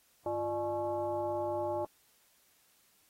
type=tone with frequency modulation; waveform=sine; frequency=598 Hz; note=D5; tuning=31 cents sharp; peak=-31 dBFS; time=0.26-1.85 s; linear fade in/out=2 ms; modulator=250 Hz; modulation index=1.2; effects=white hiss -68 dBFS RMS until 3.09 s + AAC 48 kbps